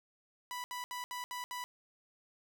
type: tone bursts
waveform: sawtooth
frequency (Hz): 987.8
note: B5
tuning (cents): 0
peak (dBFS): -35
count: 6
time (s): 0.51-1.64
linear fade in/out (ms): 0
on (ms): 130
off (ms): 70
effects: none